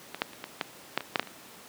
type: clicks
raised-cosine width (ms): 0.3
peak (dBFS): -19 / -9 / -28 / -19 / -11 / -8 / -20 / -7 / -8 / -25 / -26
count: 11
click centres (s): 0.146 / 0.219 / 0.333 / 0.441 / 0.612 / 0.976 / 1.007 / 1.158 / 1.196 / 1.229 / 1.273
effects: pink hiss -49 dBFS RMS until 1.68 s + high-pass 200 Hz 12 dB/octave